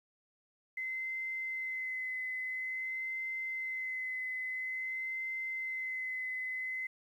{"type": "tone with vibrato", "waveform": "sine", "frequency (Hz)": 2050, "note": "C7", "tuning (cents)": -36, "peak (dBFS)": -35, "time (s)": [0.77, 6.87], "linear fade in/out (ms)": 5, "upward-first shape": "sine", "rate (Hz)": 0.49, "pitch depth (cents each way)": 17, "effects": ["11-bit"]}